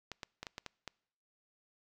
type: clicks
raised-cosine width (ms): 0.2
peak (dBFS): -24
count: 7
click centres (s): 0.117 / 0.232 / 0.43 / 0.468 / 0.581 / 0.663 / 0.877
effects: noise-tail reverb RT60 0.7 s tail -26 dB re dry